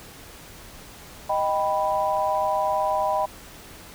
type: chord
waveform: sine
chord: Eb augmented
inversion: none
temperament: equal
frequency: 622.3 / 784 / 987.8 Hz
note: Eb5 / G5 / B5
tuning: 0 / 0 / 0 cents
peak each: -25 dBFS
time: 1.29-3.26 s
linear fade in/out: 10 ms
effects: pink hiss -44 dBFS RMS until 3.94 s